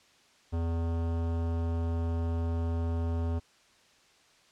sine tone with hard clipping, 83.4 Hz, E2, 21 cents sharp, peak -30 dBFS, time 0.52-3.4 s, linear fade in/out 20 ms, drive 18 dB, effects white hiss -62 dBFS RMS until 4.51 s + low-pass 6000 Hz 12 dB/octave

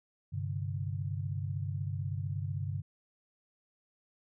sine chord, G suspended fourth, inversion none, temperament equal, 98 / 130.81 / 146.83 Hz, G2 / C3 / D3, 0 / 0 / 0 cents, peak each -35 / -39 / -38 dBFS, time 0.32-2.82 s, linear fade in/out 20 ms, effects none

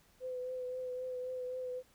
sine tone with vibrato, 506 Hz, B4, 42 cents sharp, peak -37 dBFS, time 0.2-1.83 s, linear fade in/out 50 ms, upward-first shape triangle, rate 3.8 Hz, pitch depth 26 cents each way, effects pink hiss -67 dBFS RMS until 1.94 s

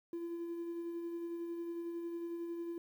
triangle tone with tremolo, 339.7 Hz, F4, 48 cents flat, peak -34 dBFS, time 0.13-2.78 s, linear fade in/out 2 ms, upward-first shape sine, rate 11 Hz, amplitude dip 40%, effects tanh soft clip ceiling -33 dBFS + 11-bit

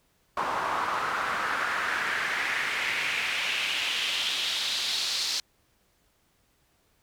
pink noise with band-pass filter sweep, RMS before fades -29 dBFS, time 0.37-5.4 s, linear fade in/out 2 ms, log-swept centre 1000 to 4600 Hz, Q 2.8, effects pink hiss -68 dBFS RMS until 7.02 s

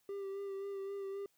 triangle tone with vibrato, 394.4 Hz, G4, 11 cents sharp, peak -37 dBFS, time 0.09-1.26 s, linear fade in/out 2 ms, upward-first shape sine, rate 3.8 Hz, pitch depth 24 cents each way, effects white hiss -75 dBFS RMS until 1.37 s

